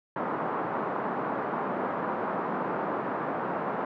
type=band-pass noise; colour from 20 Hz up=white; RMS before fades=-31 dBFS; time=0.16-3.85 s; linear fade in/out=2 ms; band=160 to 1200 Hz; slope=24 dB/octave; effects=none